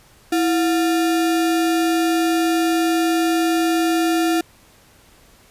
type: tone with sample-and-hold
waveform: sine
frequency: 329.6 Hz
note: E4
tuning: in tune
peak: -15 dBFS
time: 0.32-4.41 s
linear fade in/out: 5 ms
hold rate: 1050 Hz
effects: pink hiss -51 dBFS RMS until 5.5 s + resampled to 32000 Hz